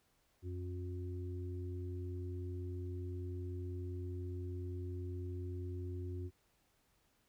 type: harmonic tone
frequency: 90 Hz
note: F#2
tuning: 47 cents flat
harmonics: 1 / 3 / 4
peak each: -40 / -51 / -48 dBFS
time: 0.42-6.31 s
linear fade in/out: 50 ms
effects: pink hiss -75 dBFS RMS until 7.28 s